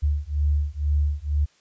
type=beating tone pair; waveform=sine; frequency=72.4 / 74.5 Hz; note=D2 / D2; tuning=-24 / +25 cents; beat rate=2.1 Hz; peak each=-23 dBFS; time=0.02-1.46 s; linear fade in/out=20 ms; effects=white hiss -61 dBFS RMS until 1.6 s + resampled to 16000 Hz